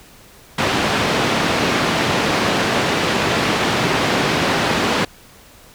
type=band-pass noise; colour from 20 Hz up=pink; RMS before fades=-18 dBFS; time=0.58-5.05 s; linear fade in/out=5 ms; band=160 to 3900 Hz; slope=12 dB/octave; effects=pink hiss -45 dBFS RMS until 5.74 s